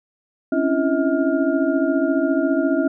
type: tone cluster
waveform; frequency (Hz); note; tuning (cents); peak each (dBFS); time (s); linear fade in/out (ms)
sine; 269.8 / 284.3 / 335 / 642 / 1410; C#4 / C#4 / E4 / E5 / F6; -47 / +44 / +28 / -46 / +16; -22 / -21 / -22 / -23 / -30; 0.52-2.88; 5
effects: none